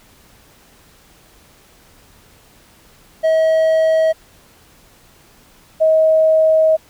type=tone pair in turn; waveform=triangle / sine; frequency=640 / 634.5 Hz; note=D#5 / D#5; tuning=+49 / +34 cents; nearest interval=unison; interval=15 cents; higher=first; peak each=-9 dBFS; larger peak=neither; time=3.23-4.13 / 5.8-6.77 s; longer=second; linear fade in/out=20 ms; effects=pink hiss -49 dBFS RMS until 6.89 s